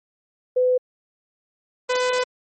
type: tone pair in turn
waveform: sine / sawtooth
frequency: 504 / 501.7 Hz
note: B4 / B4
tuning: +35 / +27 cents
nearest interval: unison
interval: 8 cents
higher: first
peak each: -15 dBFS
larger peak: neither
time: 0.56-0.78 / 1.89-2.24 s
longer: second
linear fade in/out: 10 ms
effects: MP3 32 kbps